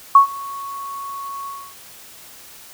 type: tone with ADSR envelope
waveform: sine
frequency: 1108.7 Hz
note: C#6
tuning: in tune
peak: -3 dBFS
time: 0.15-1.75 s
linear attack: 4 ms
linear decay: 110 ms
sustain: -24 dB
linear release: 280 ms
effects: white hiss -42 dBFS RMS until 2.73 s